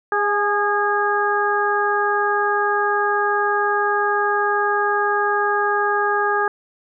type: harmonic tone with a mistuned harmonic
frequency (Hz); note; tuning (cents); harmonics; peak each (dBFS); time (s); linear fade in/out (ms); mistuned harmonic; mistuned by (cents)
409.6; G#4; -24; 1 / 2 / 3 / 4; -22 / -22 / -22 / -22; 0.12-6.48; 2; 2; +27
effects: none